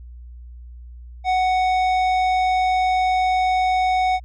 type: tone with tanh clipping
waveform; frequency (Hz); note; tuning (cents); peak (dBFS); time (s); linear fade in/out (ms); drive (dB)
sine; 742; F#5; +5; -18; 1.24-4.2; 50; 12
effects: added 60 Hz sine -36 dBFS peak until 4.24 s